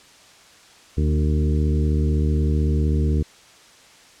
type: harmonic tone with a mistuned harmonic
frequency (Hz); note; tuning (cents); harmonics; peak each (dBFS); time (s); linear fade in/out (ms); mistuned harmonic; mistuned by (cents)
75.9; D#2; -42; 1 / 2 / 3 / 4 / 5 / 6; -18 / -24 / -28 / -30 / -32 / -34; 0.97-3.23; 10; 4; -18
effects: white hiss -49 dBFS RMS until 4.2 s + low-pass 7000 Hz 12 dB/octave